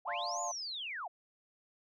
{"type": "linear two-way sweep", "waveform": "sine", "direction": "up then down", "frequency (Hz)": [619, 7040, 619], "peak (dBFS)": -38, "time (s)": [0.05, 1.08], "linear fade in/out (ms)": 10, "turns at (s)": 0.41}
{"type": "chord", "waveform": "sine", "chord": "D minor seventh", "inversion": "none", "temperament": "equal", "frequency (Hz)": [587.3, 698.5, 880, 1046.5], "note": ["D5", "F5", "A5", "C6"], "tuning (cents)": [0, 0, 0, 0], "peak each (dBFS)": [-44, -38, -42, -41], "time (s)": [0.07, 0.52], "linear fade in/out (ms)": 10}
{"effects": ["tanh soft clip ceiling -24 dBFS"]}